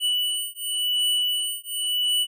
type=beating tone pair; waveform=square; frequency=2960 / 2960.92 Hz; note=F#7 / F#7; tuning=0 / +1 cents; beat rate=0.92 Hz; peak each=-26 dBFS; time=0-2.27 s; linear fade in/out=50 ms; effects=none